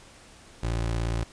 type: tone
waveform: 25% pulse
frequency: 57.1 Hz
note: A#1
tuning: 35 cents flat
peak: -22 dBFS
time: 0.63-1.24 s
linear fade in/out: 5 ms
effects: pink hiss -51 dBFS RMS until 1.32 s + resampled to 22050 Hz